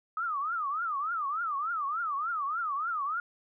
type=tone with vibrato; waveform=sine; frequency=1244.5 Hz; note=D#6; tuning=in tune; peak=-29 dBFS; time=0.17-3.2 s; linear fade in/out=2 ms; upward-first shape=triangle; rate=3.4 Hz; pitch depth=250 cents each way; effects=none